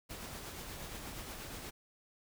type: noise with tremolo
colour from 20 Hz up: pink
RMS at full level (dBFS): -44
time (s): 0.09-1.71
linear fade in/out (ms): 20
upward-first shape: triangle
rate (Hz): 8.4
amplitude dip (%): 35
effects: none